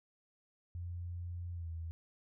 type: tone with pitch glide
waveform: sine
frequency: 87.3 to 82.4 Hz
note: F2 to E2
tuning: 0 to 0 cents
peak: -39 dBFS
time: 0.75-1.91 s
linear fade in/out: 0 ms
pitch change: -100 cents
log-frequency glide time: 1.53-1.69 s
effects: none